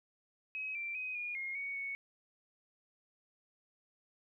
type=tone with pitch steps; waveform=sine; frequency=2545 / 2353 / 2515 / 2435 / 2142 / 2232 / 2218 Hz; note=D#7 / D7 / D#7 / D#7 / C7 / C#7 / C#7; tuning=+39 / +3 / +18 / -38 / +40 / +11 / 0 cents; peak=-37 dBFS; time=0.55-1.95 s; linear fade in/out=0 ms; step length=200 ms; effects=13-bit